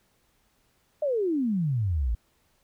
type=exponential sweep; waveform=sine; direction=down; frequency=622.3 to 52.7 Hz; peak=-23 dBFS; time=1.02-2.15 s; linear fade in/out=5 ms; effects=pink hiss -68 dBFS RMS until 2.63 s